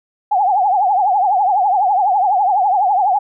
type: tone with vibrato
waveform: sine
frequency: 781 Hz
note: G5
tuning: 7 cents flat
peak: -11 dBFS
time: 0.31-3.19 s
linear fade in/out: 10 ms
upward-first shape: triangle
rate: 12 Hz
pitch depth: 180 cents each way
effects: none